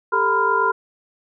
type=tone cluster; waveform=sine; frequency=397.6 / 447.9 / 964 / 1012 / 1399 Hz; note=G4 / A4 / B5 / B5 / F6; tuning=+25 / +31 / -42 / +42 / +3 cents; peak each=-25 / -25 / -24 / -19 / -21 dBFS; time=0.12-0.72 s; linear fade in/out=10 ms; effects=none

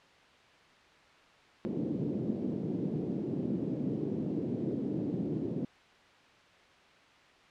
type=band-pass noise; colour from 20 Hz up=white; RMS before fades=-34 dBFS; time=1.65-5.65 s; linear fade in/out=0 ms; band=140 to 340 Hz; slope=24 dB/octave; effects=white hiss -59 dBFS RMS until 7.5 s + low-pass 3000 Hz 12 dB/octave

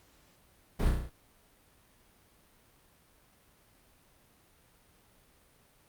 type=noise with echo; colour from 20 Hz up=brown; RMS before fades=-28 dBFS; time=0.79-0.9 s; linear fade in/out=10 ms; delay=33 ms; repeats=6; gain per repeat=-3 dB; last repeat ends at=1.098 s; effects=pink hiss -64 dBFS RMS until 5.88 s + Opus 48 kbps

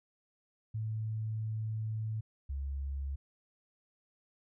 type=tone pair in turn; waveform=sine; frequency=109.6 / 69.04 Hz; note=A2 / C#2; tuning=-6 / -6 cents; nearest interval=minor sixth; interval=800 cents; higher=first; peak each=-33 / -34 dBFS; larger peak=first; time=0.74-2.21 / 2.49-3.16 s; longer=first; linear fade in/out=10 ms; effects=none

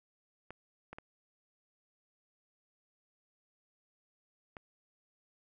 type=clicks; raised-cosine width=0.5 ms; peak=-30 dBFS; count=4; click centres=0.506 / 0.93 / 0.985 / 4.568 s; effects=none

